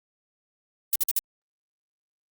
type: noise bursts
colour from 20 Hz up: violet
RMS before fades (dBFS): -22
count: 4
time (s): 0.93-1.189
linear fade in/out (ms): 0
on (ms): 25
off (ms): 53
effects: Opus 32 kbps